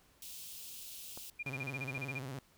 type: high-pass noise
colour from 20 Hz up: white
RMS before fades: -48 dBFS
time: 0.22-1.3 s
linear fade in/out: 2 ms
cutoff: 2600 Hz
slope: 48 dB/octave
type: clicks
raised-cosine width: 1 ms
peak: -34 dBFS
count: 2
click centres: 1.175 / 1.979 s
type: tone bursts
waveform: sine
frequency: 2411 Hz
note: D7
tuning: 45 cents sharp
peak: -37 dBFS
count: 12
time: 1.39-2.19 s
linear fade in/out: 10 ms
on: 41 ms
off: 28 ms
type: tone with vibrato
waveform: sawtooth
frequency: 133.1 Hz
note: C3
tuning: 30 cents sharp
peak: -37 dBFS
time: 1.46-2.39 s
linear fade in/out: 2 ms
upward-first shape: square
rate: 17 Hz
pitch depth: 86 cents each way
effects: pink hiss -67 dBFS RMS until 2.57 s